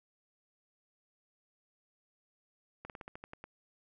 slowing click train, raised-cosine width 0.5 ms, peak -30 dBFS, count 9, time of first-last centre 2.85-3.44 s, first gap 48 ms, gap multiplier 1.12, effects none

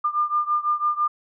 sine beating tone pair, 1200 / 1206 Hz, D6 / D6, +37 / +46 cents, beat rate 6 Hz, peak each -22 / -24 dBFS, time 0.04-1.08 s, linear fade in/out 10 ms, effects none

